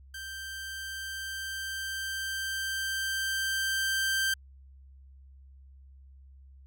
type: tone with level ramp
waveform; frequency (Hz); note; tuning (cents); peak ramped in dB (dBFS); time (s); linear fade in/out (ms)
sawtooth; 1568; G6; 0; -35 to -22; 0.14-4.34; 5
effects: added 67 Hz sine -50 dBFS peak until 6.66 s